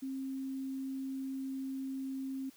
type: tone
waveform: sine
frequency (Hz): 267.1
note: C4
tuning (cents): +36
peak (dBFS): -36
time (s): 0.02-2.5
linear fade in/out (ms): 10
effects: white hiss -62 dBFS RMS until 2.56 s